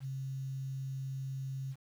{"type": "tone with quantisation", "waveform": "sine", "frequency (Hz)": 134, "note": "C3", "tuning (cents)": 42, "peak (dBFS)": -36, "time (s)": [0, 1.76], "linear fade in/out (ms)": 50, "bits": 10, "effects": []}